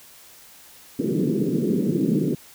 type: band-pass noise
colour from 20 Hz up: pink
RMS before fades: -22 dBFS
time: 0.99-2.35 s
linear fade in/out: 5 ms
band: 150 to 420 Hz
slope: 48 dB/octave
effects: white hiss -48 dBFS RMS until 2.54 s